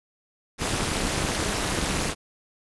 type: noise with amplitude modulation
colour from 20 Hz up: pink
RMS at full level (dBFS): -22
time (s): 0.58-2.15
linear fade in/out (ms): 50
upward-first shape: sine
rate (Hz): 232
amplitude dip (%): 100
effects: resampled to 24000 Hz